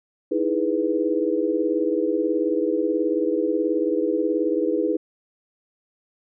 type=chord; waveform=sine; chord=E major seventh; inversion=third; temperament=equal; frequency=311.1 / 329.6 / 415.3 / 493.9 Hz; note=D#4 / E4 / G#4 / B4; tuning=0 / 0 / 0 / 0 cents; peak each=-25 dBFS; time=0.31-4.97 s; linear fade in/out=10 ms; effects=none